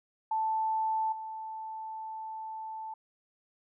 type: tone with level steps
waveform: sine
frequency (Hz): 880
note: A5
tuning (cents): 0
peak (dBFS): -27 / -37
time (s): 0.31-2.94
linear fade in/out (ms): 5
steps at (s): 1.12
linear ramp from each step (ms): 5
effects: none